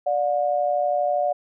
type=tone pair together; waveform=sine; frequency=587.3 / 719.7 Hz; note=D5 / F#5; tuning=0 / -48 cents; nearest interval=major third; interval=352 cents; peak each=-22 dBFS; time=0.06-1.33 s; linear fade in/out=10 ms; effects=none